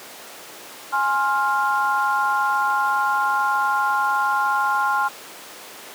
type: chord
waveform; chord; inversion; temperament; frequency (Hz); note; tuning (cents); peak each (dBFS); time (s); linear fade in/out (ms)
sine; F minor; first; equal with one note detuned; 830.6 / 1058.7 / 1396.9; Ab5 / C6 / F6; 0 / +20 / 0; -22; 0.92-5.09; 20
effects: pink hiss -38 dBFS RMS until 5.94 s + high-pass 400 Hz 12 dB/octave